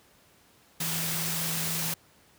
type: tone in noise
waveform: sine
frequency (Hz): 163.6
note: E3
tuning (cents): -13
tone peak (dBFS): -35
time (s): 0.8-1.94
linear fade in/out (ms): 5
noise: white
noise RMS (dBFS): -31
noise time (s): 0.8-1.94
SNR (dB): -7
effects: pink hiss -60 dBFS RMS until 2.38 s + high-pass 80 Hz 12 dB/octave